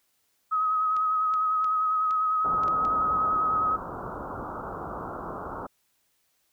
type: tone with vibrato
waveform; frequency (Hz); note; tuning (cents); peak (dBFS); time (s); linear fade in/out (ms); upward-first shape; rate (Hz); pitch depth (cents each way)
sine; 1268; D#6; +32; -22; 0.51-3.77; 20; triangle; 10; 26
type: clicks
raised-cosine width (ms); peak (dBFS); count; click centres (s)
0.2; -27; 7; 0.966 / 1.339 / 1.644 / 2.109 / 2.635 / 2.681 / 2.851
type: low-pass noise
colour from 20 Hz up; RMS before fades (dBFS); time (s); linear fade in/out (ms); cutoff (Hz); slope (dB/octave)
white; -36; 2.44-5.67; 10; 1400; 96
effects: white hiss -71 dBFS RMS until 6.52 s